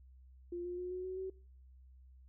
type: tone with pitch steps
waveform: sine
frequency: 349.2 / 354.9 / 360.7 / 366.6 / 372.5 / 378.6 Hz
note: F4 / F4 / F#4 / F#4 / F#4 / F#4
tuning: 0 / +28 / -44 / -16 / +12 / +40 cents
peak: -38 dBFS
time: 0.52-1.3 s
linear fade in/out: 5 ms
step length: 130 ms
effects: noise-tail reverb RT60 0.5 s tail -23 dB re dry + added 64 Hz sine -56 dBFS peak until 2.28 s